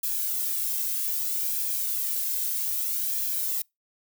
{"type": "noise with flanger", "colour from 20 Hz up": "violet", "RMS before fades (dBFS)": -28, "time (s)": [0.03, 3.62], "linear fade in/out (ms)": 5, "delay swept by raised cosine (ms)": [1.2, 1.92], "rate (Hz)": 0.63, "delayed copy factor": 0.6, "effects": ["noise-tail reverb RT60 0.2 s tail -26 dB re dry"]}